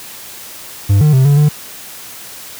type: tone with pitch steps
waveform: triangle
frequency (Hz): 99.8 / 151.3 / 131.6 / 143.1 / 149.1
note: G2 / D#3 / C3 / D3 / D3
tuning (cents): +32 / -48 / +10 / -45 / +27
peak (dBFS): -4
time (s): 0.89-1.49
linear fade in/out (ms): 10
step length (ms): 120
effects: white hiss -32 dBFS RMS until 2.59 s + high-pass 60 Hz 12 dB/octave